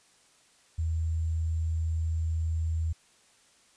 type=tone with sample-and-hold; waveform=sine; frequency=81 Hz; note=E2; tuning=30 cents flat; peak=-26 dBFS; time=0.78-2.93 s; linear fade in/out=10 ms; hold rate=7350 Hz; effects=white hiss -62 dBFS RMS until 3.76 s + resampled to 22050 Hz